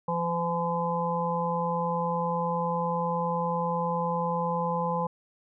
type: harmonic tone with a mistuned harmonic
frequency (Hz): 170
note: F3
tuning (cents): -46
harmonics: 1 / 3 / 5 / 6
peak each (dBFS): -31 / -31 / -31 / -31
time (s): 0.08-5.07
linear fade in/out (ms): 5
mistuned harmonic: 1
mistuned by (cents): +15
effects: none